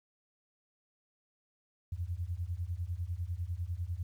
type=beating tone pair; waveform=sine; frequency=82.41 / 92.41 Hz; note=E2 / F#2; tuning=0 / -2 cents; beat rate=10 Hz; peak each=-37 / -37 dBFS; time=1.92-4.03 s; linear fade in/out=5 ms; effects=11-bit